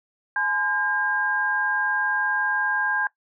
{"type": "tone cluster", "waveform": "sine", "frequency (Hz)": [847, 1022, 1610], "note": ["G#5", "C6", "G6"], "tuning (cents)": [34, -41, 46], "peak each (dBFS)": [-29, -31, -22], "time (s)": [0.36, 3.07], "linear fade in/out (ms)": 2, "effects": ["noise-tail reverb RT60 0.1 s tail -19 dB re dry"]}